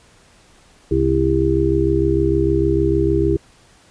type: harmonic tone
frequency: 66.6 Hz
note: C2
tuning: 31 cents sharp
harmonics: 1 / 2 / 4 / 5 / 6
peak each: -21 / -22 / -30 / -18 / -18 dBFS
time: 0.91-3.37 s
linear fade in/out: 5 ms
effects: pink hiss -51 dBFS RMS until 3.9 s + resampled to 22050 Hz